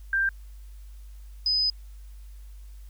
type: tone pair in turn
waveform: sine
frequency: 1580 / 5016 Hz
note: G6 / D#8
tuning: +13 / +13 cents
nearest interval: octave + minor sixth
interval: 2000 cents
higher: second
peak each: -21 dBFS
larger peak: neither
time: 0.13-0.29 / 1.46-1.7 s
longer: second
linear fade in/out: 2 ms
effects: added 50 Hz sine -41 dBFS peak until 2.89 s + white hiss -62 dBFS RMS until 2.89 s